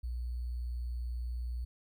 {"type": "tone with sample-and-hold", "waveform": "sine", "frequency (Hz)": 60.4, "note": "B1", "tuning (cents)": -38, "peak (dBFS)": -34, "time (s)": [0.03, 1.65], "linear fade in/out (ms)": 10, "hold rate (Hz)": 4410, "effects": []}